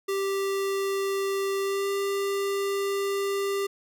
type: tone with pitch glide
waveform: square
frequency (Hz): 392 to 396.6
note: G4 to G4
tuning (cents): 0 to +20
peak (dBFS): -26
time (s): 0.08-3.67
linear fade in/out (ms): 10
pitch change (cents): +20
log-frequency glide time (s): 1.61-1.89
effects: none